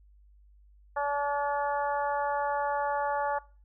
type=harmonic tone; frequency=286.8 Hz; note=D4; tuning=41 cents flat; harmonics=2 / 3 / 4 / 5 / 6; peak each=-32 / -30 / -35 / -37 / -40 dBFS; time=0.96-3.39 s; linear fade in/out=10 ms; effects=noise-tail reverb RT60 0.4 s tail -23 dB re dry + added 50 Hz sine -55 dBFS peak until 3.64 s